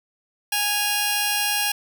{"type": "tone pair together", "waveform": "10% pulse", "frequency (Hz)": [828, 2794], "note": ["G#5", "F7"], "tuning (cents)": [-5, 0], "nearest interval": "octave + major sixth", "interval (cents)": 2105, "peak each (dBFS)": -15, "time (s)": [0.52, 1.72], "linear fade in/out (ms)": 5, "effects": []}